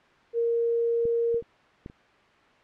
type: tone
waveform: sine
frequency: 466.1 Hz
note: A#4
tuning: in tune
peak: -22 dBFS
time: 0.33-1.42 s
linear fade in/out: 50 ms
type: clicks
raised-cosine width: 3 ms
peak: -25 / -29 / -33 / -25 / -34 dBFS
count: 5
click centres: 1.054 / 1.344 / 1.424 / 1.861 / 1.899 s
effects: white hiss -57 dBFS RMS until 2.63 s + low-pass 2000 Hz 12 dB/octave